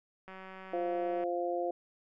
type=click train; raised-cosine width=0.5 ms; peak=-33 dBFS; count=182; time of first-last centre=0.28-1.238 s; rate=189 Hz
type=harmonic tone; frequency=174.61 Hz; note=F3; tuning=in tune; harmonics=2 / 3 / 4; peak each=-35 / -35 / -35 dBFS; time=0.73-1.71 s; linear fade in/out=5 ms
effects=none